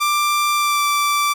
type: tone with pitch glide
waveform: sawtooth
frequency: 1182 to 1167.7 Hz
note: D6 to D6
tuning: +11 to -10 cents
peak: -12 dBFS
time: 0-1.34 s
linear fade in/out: 20 ms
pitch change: -21 cents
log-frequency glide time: 0.55-0.85 s
effects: none